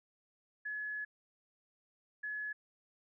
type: tone bursts at uneven times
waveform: sine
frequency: 1700 Hz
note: G#6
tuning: 40 cents sharp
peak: -37 dBFS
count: 2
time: 0.65-1.05 / 2.23-2.53 s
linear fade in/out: 10 ms
effects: none